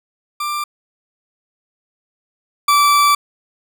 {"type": "tone pair in turn", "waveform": "40% pulse", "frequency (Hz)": [1184, 1161], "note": ["D6", "D6"], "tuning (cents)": [14, -20], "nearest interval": "unison", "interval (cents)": 34, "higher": "first", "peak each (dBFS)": [-19, -9], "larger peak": "second", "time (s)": [[0.4, 0.64], [2.68, 3.15]], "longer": "second", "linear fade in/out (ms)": 5, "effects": []}